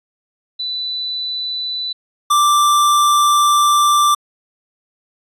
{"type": "tone pair in turn", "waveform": ["sine", "square"], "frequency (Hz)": [3983, 1177], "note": ["B7", "D6"], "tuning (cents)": [14, 3], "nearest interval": "octave + major sixth", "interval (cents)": 2111, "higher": "first", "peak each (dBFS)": [-20, -11], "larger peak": "second", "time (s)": [[0.59, 1.93], [2.3, 4.15]], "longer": "second", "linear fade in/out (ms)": 10, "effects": ["resampled to 32000 Hz"]}